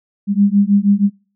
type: beating tone pair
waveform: sine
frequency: 198.6 / 204.9 Hz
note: G3 / G#3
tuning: +23 / -23 cents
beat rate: 6.3 Hz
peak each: -13 dBFS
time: 0.27-1.1 s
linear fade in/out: 50 ms
effects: noise-tail reverb RT60 0.4 s tail -25 dB re dry